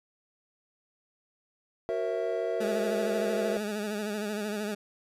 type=chord; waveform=triangle; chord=F# dominant seventh; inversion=none; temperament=equal with one note detuned; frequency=370 / 466.2 / 540.1 / 659.3 Hz; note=F#4 / A#4 / C#5 / E5; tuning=0 / 0 / -45 / 0 cents; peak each=-33 / -30 / -35 / -30 dBFS; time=1.89-3.57 s; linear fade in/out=0 ms
type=tone with vibrato; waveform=20% pulse; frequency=209.6 Hz; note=G#3; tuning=16 cents sharp; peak=-26 dBFS; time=2.6-4.75 s; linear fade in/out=10 ms; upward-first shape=sine; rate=13 Hz; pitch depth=57 cents each way
effects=resampled to 32000 Hz